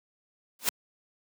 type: noise with exponential growth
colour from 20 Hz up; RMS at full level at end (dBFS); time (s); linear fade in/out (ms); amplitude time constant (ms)
white; -21; 0.59-0.69; 2; 21
effects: high-pass 150 Hz 12 dB/octave